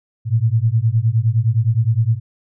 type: beating tone pair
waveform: sine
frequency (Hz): 108.5 / 118.2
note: A2 / A#2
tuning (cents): -24 / +24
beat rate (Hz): 9.7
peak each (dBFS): -16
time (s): 0.25-2.2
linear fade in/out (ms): 50
effects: none